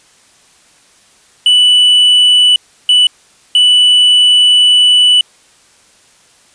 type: tone bursts at uneven times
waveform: triangle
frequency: 2970 Hz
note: F#7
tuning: 6 cents sharp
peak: -3 dBFS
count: 3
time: 1.46-2.56 / 2.89-3.07 / 3.55-5.21 s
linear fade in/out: 2 ms
effects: white hiss -47 dBFS RMS until 6.54 s + resampled to 22050 Hz